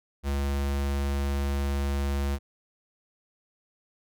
square tone, 69.9 Hz, C#2, 15 cents sharp, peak -26 dBFS, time 0.23-2.39 s, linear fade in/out 50 ms, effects none

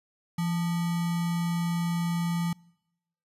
sine tone with sample-and-hold, 170.2 Hz, F3, 44 cents flat, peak -25 dBFS, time 0.38-2.53 s, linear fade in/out 5 ms, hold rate 1050 Hz, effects noise-tail reverb RT60 0.9 s tail -26 dB re dry + resampled to 32000 Hz

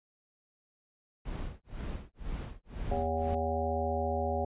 brown noise with tremolo, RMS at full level -35 dBFS, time 1.25-3.35 s, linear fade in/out 5 ms, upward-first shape sine, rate 2 Hz, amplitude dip 100%
harmonic tone, 80.5 Hz, E2, 41 cents flat, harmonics 1 / 3 / 5 / 7 / 9 / 10, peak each -34 / -39 / -37 / -35 / -35 / -39 dBFS, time 2.91-4.45 s, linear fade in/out 5 ms
effects resampled to 8000 Hz

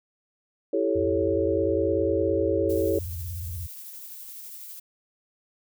sine chord, A dominant seventh, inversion second, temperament equal with one note detuned, 329.6 / 390.2 / 440 / 554.4 Hz, E4 / G4 / A4 / C#5, 0 / -8 / 0 / 0 cents, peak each -27 dBFS, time 0.73-2.99 s, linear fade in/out 5 ms
sine tone with vibrato, 85.7 Hz, F2, 32 cents flat, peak -31 dBFS, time 0.95-3.67 s, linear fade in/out 10 ms, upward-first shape square, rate 17 Hz, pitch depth 170 cents each way
violet noise with tremolo, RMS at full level -40 dBFS, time 2.69-4.8 s, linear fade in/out 10 ms, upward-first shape sine, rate 12 Hz, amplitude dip 25%
effects none

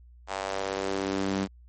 sawtooth tone with high-pass filter sweep, 97 Hz, G2, 18 cents flat, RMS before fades -30 dBFS, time 0.27-1.48 s, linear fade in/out 50 ms, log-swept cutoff 770 to 200 Hz, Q 1.9, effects added 60 Hz sine -49 dBFS peak until 1.68 s + MP3 32 kbps

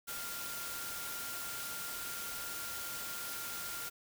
sine tone in noise, 1396.9 Hz, F6, in tune, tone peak -46 dBFS, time 0.07-3.9 s, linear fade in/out 20 ms, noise white, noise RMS -42 dBFS, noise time 0.07-3.9 s, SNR -7 dB, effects none

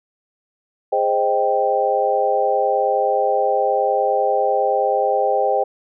sine chord, Ab major seventh, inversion none, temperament equal with one note detuned, 413.6 / 523.3 / 622.3 / 784 Hz, Ab4 / C5 / Eb5 / G5, -7 / 0 / 0 / 0 cents, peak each -23 / -20 / -22 / -19 dBFS, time 0.92-5.64 s, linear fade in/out 10 ms, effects none

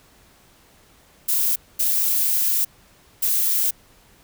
violet noise bursts at uneven times, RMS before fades -20 dBFS, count 3, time 1.28-1.56 / 1.79-2.65 / 3.22-3.71 s, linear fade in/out 10 ms, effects pink hiss -54 dBFS RMS until 4.23 s

